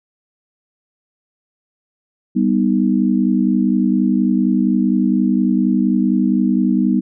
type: chord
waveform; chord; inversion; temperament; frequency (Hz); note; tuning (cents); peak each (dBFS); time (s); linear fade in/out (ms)
sine; G augmented; none; equal; 196 / 246.9 / 311.1; G3 / B3 / D#4; 0 / 0 / 0; -16 / -16 / -19; 2.35-7.01; 20
effects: none